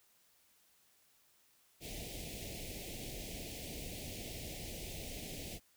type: band-stop noise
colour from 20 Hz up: pink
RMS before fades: -45 dBFS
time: 1.8-5.6 s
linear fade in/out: 50 ms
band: 730 to 2100 Hz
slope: 48 dB/octave
effects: white hiss -70 dBFS RMS until 5.76 s